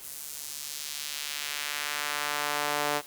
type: tone with high-pass filter sweep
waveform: sawtooth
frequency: 146.83 Hz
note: D3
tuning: in tune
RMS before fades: -33 dBFS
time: 0-3.02 s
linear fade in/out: 50 ms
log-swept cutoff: 10000 to 570 Hz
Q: 0.9
effects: white hiss -48 dBFS RMS until 3.06 s